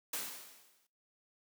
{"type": "noise with exponential decay", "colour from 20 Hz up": "white", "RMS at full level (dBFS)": -36, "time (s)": [0.13, 0.87], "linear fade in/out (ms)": 5, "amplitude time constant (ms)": 160, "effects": ["noise-tail reverb RT60 0.3 s tail -20 dB re dry", "high-pass 200 Hz 12 dB/octave"]}